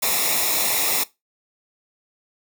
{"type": "noise with comb filter", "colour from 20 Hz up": "white", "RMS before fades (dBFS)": -21, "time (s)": [0.02, 1.04], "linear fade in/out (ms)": 10, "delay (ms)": 0.65, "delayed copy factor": -0.75, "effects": ["noise-tail reverb RT60 0.2 s tail -19 dB re dry"]}